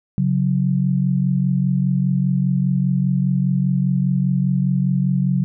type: tone pair together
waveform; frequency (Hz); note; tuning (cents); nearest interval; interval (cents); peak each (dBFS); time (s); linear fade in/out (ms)
sine; 138.22 / 183.2; C#3 / F#3; -5 / -17; perfect fourth; 488; -18; 0.18-5.44; 0
effects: none